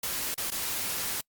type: noise with dropouts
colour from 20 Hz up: white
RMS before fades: -32 dBFS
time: 0.03-1.21 s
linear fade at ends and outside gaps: 5 ms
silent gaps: 0.344-0.378 / 0.505-0.517 s
effects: noise-tail reverb RT60 0.1 s tail -26 dB re dry + Opus 48 kbps